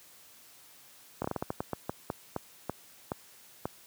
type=slowing click train; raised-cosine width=1 ms; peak=-17 dBFS; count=15; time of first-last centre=1.22-3.655 s; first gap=24 ms; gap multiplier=1.27; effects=white hiss -56 dBFS RMS until 3.86 s + high-pass 80 Hz 12 dB/octave